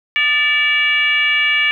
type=tone with frequency modulation; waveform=sine; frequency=2300 Hz; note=D7; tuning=37 cents flat; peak=-12 dBFS; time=0.16-1.71 s; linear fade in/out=0 ms; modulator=541 Hz; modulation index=1.1; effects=none